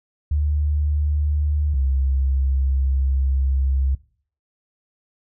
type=tone pair in turn; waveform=sine; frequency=74.1 / 66.91 Hz; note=D2 / C2; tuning=+16 / +39 cents; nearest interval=major second; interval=177 cents; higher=first; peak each=-17 dBFS; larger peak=neither; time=0.31-1.74 / 1.74-3.95 s; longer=second; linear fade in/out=5 ms; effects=noise-tail reverb RT60 0.5 s tail -19 dB re dry